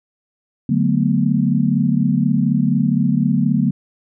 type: chord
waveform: sine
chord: B minor seventh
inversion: first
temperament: equal with one note detuned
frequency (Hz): 146.83 / 185 / 220 / 244.1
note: D3 / F#3 / A3 / B3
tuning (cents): 0 / 0 / 0 / -20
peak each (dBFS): -19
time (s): 0.69-3.71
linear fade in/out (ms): 5
effects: none